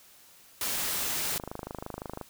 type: noise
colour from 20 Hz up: white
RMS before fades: -31 dBFS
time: 0.61-1.38 s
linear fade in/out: 2 ms
type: click train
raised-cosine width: 1 ms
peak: -22 dBFS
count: 23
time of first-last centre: 1.36-2.213 s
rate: 25.8 Hz
effects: white hiss -56 dBFS RMS until 2.29 s